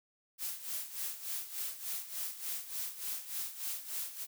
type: noise with tremolo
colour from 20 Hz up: blue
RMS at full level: -37 dBFS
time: 0.38-4.27 s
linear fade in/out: 50 ms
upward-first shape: sine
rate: 3.4 Hz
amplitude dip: 75%
effects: none